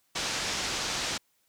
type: low-pass noise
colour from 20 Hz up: white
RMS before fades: -32 dBFS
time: 0.15-1.18 s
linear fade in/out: 10 ms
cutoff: 6500 Hz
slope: 24 dB/octave
effects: white hiss -71 dBFS RMS until 1.48 s